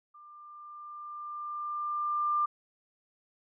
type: tone with level ramp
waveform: sine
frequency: 1193 Hz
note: D6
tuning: 27 cents sharp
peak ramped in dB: -50 to -24 dBFS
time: 0.14-2.46 s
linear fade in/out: 10 ms
effects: none